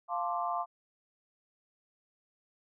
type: chord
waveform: sine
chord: D minor seventh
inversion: first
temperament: equal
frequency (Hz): 698.5 / 880 / 1046.5 / 1174.7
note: F5 / A5 / C6 / D6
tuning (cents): 0 / 0 / 0 / 0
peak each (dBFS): -34 / -38 / -36 / -37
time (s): 0.08-0.66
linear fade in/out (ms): 50
effects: none